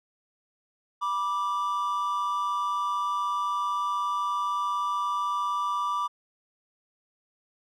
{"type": "tone pair together", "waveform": "triangle", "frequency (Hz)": [978.7, 1174.7], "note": ["B5", "D6"], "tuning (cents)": [-16, 0], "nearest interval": "minor third", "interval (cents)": 316, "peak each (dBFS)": [-29, -25], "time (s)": [1.01, 6.08], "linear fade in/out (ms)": 20, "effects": []}